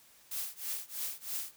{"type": "noise with tremolo", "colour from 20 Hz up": "blue", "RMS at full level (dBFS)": -35, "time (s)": [0.31, 1.52], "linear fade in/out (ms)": 5, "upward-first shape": "triangle", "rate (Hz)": 3.1, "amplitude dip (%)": 100, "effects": ["white hiss -61 dBFS RMS until 1.56 s"]}